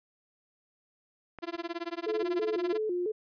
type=clicks; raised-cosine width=0.5 ms; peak=-28 / -35 dBFS; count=2; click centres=1.387 / 1.553 s
type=tone with tremolo; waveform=sawtooth; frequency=340 Hz; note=F4; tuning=46 cents flat; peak=-27 dBFS; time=1.42-2.78 s; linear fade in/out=20 ms; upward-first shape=sine; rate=18 Hz; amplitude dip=100%
type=tone with vibrato; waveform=sine; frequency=392 Hz; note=G4; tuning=in tune; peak=-28 dBFS; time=2.06-3.12 s; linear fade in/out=10 ms; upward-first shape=square; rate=3 Hz; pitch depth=170 cents each way
effects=resampled to 11025 Hz